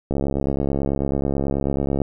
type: click train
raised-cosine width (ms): 2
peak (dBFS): -9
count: 133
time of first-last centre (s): 0.11-2.018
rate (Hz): 69.2
effects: none